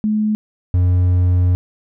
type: tone pair in turn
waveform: sine / triangle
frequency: 213.7 / 89.85 Hz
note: G#3 / F2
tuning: +50 / +50 cents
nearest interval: octave + minor third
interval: 1500 cents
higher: first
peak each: -14 / -9 dBFS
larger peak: second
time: 0.04-0.35 / 0.74-1.55 s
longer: second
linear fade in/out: 0 ms
effects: none